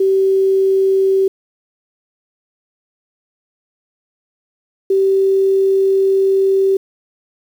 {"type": "tone pair in turn", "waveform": "sine", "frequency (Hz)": [385.3, 387.2], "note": ["G4", "G4"], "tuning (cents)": [-30, -21], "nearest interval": "unison", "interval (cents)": 9, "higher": "second", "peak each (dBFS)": -10, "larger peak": "neither", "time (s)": [[0, 1.28], [4.9, 6.77]], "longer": "second", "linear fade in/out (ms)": 5, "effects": ["7-bit"]}